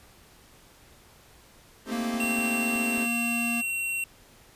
sawtooth chord, A half-diminished seventh, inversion none, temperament equal, 220 / 261.6 / 311.1 / 392 Hz, A3 / C4 / Eb4 / G4, 0 / 0 / 0 / 0 cents, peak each -34 / -33 / -38 / -35 dBFS, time 1.85-3.08 s, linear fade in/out 50 ms
square tone with pitch glide, 233.1 to 235.3 Hz, A#3 to A#3, 0 to +16 cents, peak -29 dBFS, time 1.91-3.62 s, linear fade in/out 20 ms, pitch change +16 cents, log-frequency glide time 2.29-3.13 s
clicks, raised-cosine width 5 ms, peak -37 dBFS, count 5, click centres 2.142 / 2.243 / 2.387 / 2.758 / 2.979 s
square tone, 2731 Hz, F7, 39 cents flat, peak -28 dBFS, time 2.2-4.04 s, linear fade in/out 2 ms
effects pink hiss -55 dBFS RMS until 4.55 s + resampled to 32000 Hz

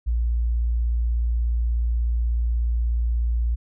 sine tone, 58.27 Hz, A#1, in tune, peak -19 dBFS, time 0.06-3.56 s, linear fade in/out 20 ms, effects none

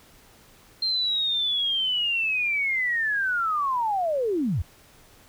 sine linear sweep, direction down, 4186 to 65.3 Hz, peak -22 dBFS, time 0.82-4.62 s, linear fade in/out 5 ms, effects pink hiss -54 dBFS RMS until 5.28 s

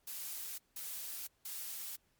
blue noise bursts, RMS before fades -43 dBFS, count 3, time 0.07-1.96 s, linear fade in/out 5 ms, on 510 ms, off 180 ms, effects pink hiss -75 dBFS RMS until 2.19 s + MP3 96 kbps

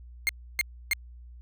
40% pulse tone bursts, 2126 Hz, C7, 27 cents sharp, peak -21 dBFS, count 3, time 0.27-0.933 s, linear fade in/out 0 ms, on 21 ms, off 300 ms, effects added 60 Hz sine -44 dBFS peak until 1.41 s

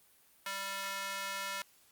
square tone with high-pass filter, 196 Hz, G3, in tune, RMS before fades -39 dBFS, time 0.46-1.62 s, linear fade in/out 2 ms, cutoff 1300 Hz, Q 1, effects white hiss -65 dBFS RMS until 1.91 s + Opus 32 kbps

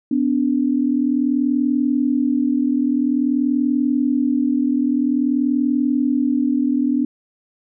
sine tone pair together, 249.9 / 290.4 Hz, B3 / D4, +21 / -19 cents, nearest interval minor third, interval 260 cents, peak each -18 dBFS, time 0.11-7.05 s, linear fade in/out 5 ms, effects none

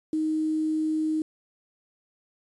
sine tone with quantisation, 312.5 Hz, D#4, 8 cents sharp, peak -23 dBFS, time 0.13-1.22 s, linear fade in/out 2 ms, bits 8, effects resampled to 22050 Hz

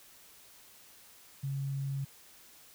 sine tone, 137.4 Hz, C#3, 15 cents flat, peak -32 dBFS, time 1.43-2.05 s, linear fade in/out 10 ms, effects white hiss -57 dBFS RMS until 2.74 s

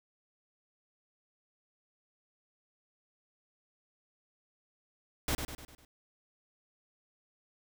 pink noise with echo, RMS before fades -31 dBFS, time 5.28-5.35 s, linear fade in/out 2 ms, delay 100 ms, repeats 5, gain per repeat -6 dB, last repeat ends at 5.85 s, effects none

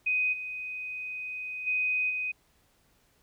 sine tone with level steps, 2503 Hz, D#7, 10 cents sharp, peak -24 / -34 / -25 / -29 dBFS, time 0.06-2.32 s, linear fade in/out 10 ms, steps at 0.32 / 1.66 / 2.09 s, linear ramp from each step 20 ms, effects pink hiss -67 dBFS RMS until 3.22 s

